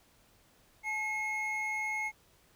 triangle tone pair together, 859 / 2161 Hz, A5 / C#7, -42 / -45 cents, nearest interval octave + major third, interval 1597 cents, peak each -37 / -31 dBFS, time 0.83-2.12 s, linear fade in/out 50 ms, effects pink hiss -65 dBFS RMS until 2.55 s

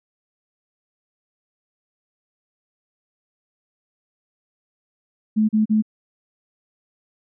sine tone bursts, 215.9 Hz, A3, 33 cents flat, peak -14 dBFS, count 3, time 5.36-5.824 s, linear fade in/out 20 ms, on 130 ms, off 37 ms, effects none

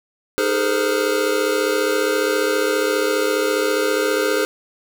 square tone cluster, 309.7 / 411.3 / 446.1 / 516 / 1413 Hz, D#4 / G#4 / A4 / C5 / F6, -8 / -17 / +24 / -24 / +20 cents, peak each -27 / -22 / -25 / -23 / -28 dBFS, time 0.38-4.45 s, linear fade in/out 0 ms, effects none

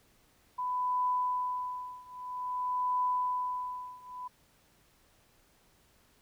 sine tone with tremolo, 998 Hz, B5, 18 cents sharp, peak -26 dBFS, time 0.58-4.28 s, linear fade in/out 10 ms, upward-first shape triangle, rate 0.51 Hz, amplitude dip 95%, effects pink hiss -66 dBFS RMS until 6.21 s

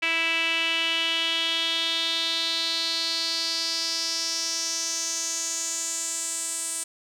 sawtooth tone with band-pass filter sweep, 329.6 Hz, E4, in tune, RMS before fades -27 dBFS, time 0.02-6.84 s, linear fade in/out 10 ms, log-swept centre 2500 to 8500 Hz, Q 5, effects none

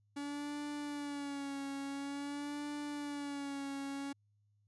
45% pulse tone with vibrato, 284.6 Hz, C#4, 46 cents sharp, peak -39 dBFS, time 0.16-4.13 s, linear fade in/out 10 ms, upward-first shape sine, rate 0.48 Hz, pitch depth 50 cents each way, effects added 103 Hz sine -70 dBFS peak until 4.67 s + resampled to 24000 Hz

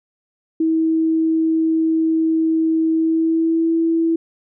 sine tone with pitch glide, 322.1 to 329.1 Hz, E4 to E4, -40 to -3 cents, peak -14 dBFS, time 0.6-4.16 s, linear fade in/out 5 ms, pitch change +37 cents, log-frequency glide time 2.92-3.73 s, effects none

